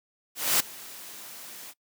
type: noise with ADSR envelope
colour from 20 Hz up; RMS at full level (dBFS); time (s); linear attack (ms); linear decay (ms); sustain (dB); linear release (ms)
white; -21; 0.35-1.74; 250; 7; -22; 46
effects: noise-tail reverb RT60 0.1 s tail -22 dB re dry + high-pass 150 Hz 12 dB/octave